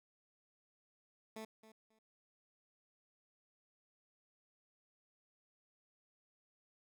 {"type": "tone with echo", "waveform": "15% pulse", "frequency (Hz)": 219.8, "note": "A3", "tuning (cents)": -2, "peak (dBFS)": -39, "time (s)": [1.36, 1.45], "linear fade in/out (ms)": 5, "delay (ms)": 270, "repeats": 2, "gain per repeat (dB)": -14, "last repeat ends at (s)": 1.99, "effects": []}